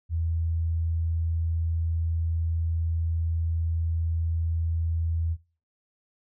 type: tone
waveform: sine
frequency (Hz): 82.41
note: E2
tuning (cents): 0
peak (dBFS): -24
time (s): 0.09-5.37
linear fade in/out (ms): 50
effects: noise-tail reverb RT60 0.4 s tail -20 dB re dry